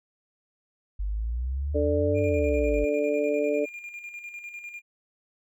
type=exponential two-way sweep; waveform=sine; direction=up then down; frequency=48.02 to 98 to 48.02 Hz; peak=-26 dBFS; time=0.99-2.85 s; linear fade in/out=10 ms; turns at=2.21 s
type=harmonic tone; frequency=146.83 Hz; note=D3; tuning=in tune; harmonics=2 / 3 / 4; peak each=-29 / -26 / -26 dBFS; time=1.74-3.66 s; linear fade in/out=20 ms
type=tone with tremolo; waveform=triangle; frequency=2408 Hz; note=D7; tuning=43 cents sharp; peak=-34 dBFS; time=2.14-4.82 s; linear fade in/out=50 ms; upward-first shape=square; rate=10 Hz; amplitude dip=50%
effects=none

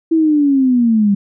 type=linear sweep; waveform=sine; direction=down; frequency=329.6 to 196 Hz; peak=-9 dBFS; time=0.11-1.15 s; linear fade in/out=10 ms; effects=none

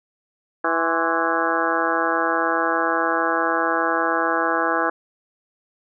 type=harmonic tone with a mistuned harmonic; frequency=164.81 Hz; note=E3; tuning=in tune; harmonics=2 / 3 / 4 / 5 / 6 / 7 / 8 / 9 / 10; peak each=-27 / -27 / -27 / -27 / -27 / -27 / -27 / -27 / -27 dBFS; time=0.64-4.9 s; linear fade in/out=5 ms; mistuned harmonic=6; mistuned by=+99 cents; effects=none

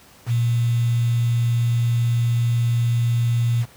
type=tone with quantisation; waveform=sine; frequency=118.3 Hz; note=A#2; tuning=26 cents sharp; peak=-16 dBFS; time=0.26-3.66 s; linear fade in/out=50 ms; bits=6; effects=pink hiss -49 dBFS RMS until 3.76 s + high-pass 60 Hz 12 dB/octave

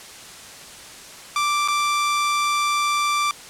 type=tone with dropouts; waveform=sawtooth; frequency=1174.7 Hz; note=D6; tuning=in tune; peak=-15 dBFS; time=1.36-3.31 s; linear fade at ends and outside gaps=1 ms; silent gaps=1.677-1.684 s; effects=white hiss -40 dBFS RMS until 3.49 s + low-pass 9000 Hz 12 dB/octave

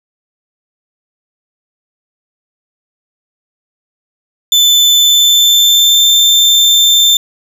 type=tone with pitch glide; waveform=35% pulse; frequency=3520 to 3569 Hz; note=A7 to A7; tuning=0 to +24 cents; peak=-4 dBFS; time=4.52-7.17 s; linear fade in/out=2 ms; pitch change=+24 cents; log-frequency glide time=4.97-6.06 s; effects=none

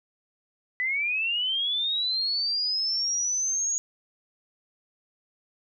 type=linear sweep; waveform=sine; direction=up; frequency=1975.5 to 6720 Hz; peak=-24 dBFS; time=0.8-3.78 s; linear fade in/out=0 ms; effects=none

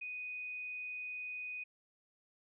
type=tone; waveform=sine; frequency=2489 Hz; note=D#7; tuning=in tune; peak=-40 dBFS; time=0.01-1.64 s; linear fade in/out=10 ms; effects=none

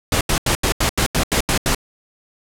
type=noise bursts; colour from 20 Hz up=pink; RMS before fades=-17 dBFS; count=10; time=0.12-1.748 s; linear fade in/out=2 ms; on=89 ms; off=82 ms; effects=low-pass 12000 Hz 12 dB/octave

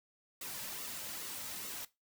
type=noise with flanger; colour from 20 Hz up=white; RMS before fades=-43 dBFS; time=0.41-1.85 s; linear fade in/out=5 ms; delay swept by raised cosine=1.2 to 2.8 ms; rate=2.4 Hz; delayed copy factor=-0.5; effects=noise-tail reverb RT60 0.2 s tail -17 dB re dry

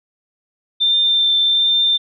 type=tone with vibrato; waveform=sine; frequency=3577 Hz; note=A7; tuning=28 cents sharp; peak=-12 dBFS; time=0.8-1.98 s; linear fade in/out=20 ms; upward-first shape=triangle; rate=1.3 Hz; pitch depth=12 cents each way; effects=none

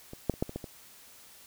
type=clicks; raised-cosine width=2 ms; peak=-28 / -12 / -30 / -14 / -26 / -21 / -26 dBFS; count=7; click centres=0.134 / 0.297 / 0.339 / 0.425 / 0.494 / 0.56 / 0.642 s; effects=white hiss -54 dBFS RMS until 1.46 s

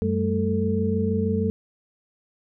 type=tone cluster; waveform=sine; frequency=94.2 / 193.5 / 219.9 / 443.1 Hz; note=F#2 / G3 / A3 / A4; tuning=+32 / -22 / -1 / +12 cents; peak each=-26 dBFS; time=0.02-1.5 s; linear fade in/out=0 ms; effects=none

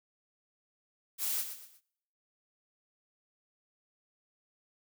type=noise with echo; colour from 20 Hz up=blue; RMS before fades=-33 dBFS; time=1.18-1.45 s; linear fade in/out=50 ms; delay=120 ms; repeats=3; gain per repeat=-9 dB; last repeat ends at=1.81 s; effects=noise-tail reverb RT60 0.8 s tail -25 dB re dry

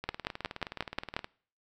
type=two click trains; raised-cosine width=0.3 ms; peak=-14 / -22 dBFS; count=7 / 24; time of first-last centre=0.09-1.165 / 0.04-1.244 s; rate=5.58 / 19.1 Hz; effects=noise-tail reverb RT60 0.5 s tail -23 dB re dry

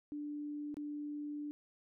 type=tone with dropouts; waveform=sine; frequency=294.5 Hz; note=D4; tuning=5 cents sharp; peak=-39 dBFS; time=0.12-1.51 s; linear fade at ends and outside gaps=0 ms; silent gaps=0.743-0.769 s; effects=none

